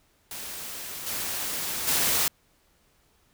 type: noise with level steps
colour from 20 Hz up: white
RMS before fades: -37 / -31 / -24 dBFS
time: 0.31-2.28 s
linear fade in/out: 2 ms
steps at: 1.06 / 1.87 s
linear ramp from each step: 10 ms
effects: pink hiss -65 dBFS RMS until 3.33 s